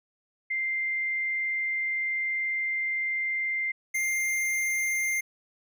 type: tone pair in turn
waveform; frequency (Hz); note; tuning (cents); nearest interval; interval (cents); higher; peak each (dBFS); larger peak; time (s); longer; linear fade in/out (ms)
sine / square; 2093 / 2104; C7 / C7; 0 / +9; unison; 9; second; -26; neither; 0.5-3.72 / 3.94-5.21; first; 10
effects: none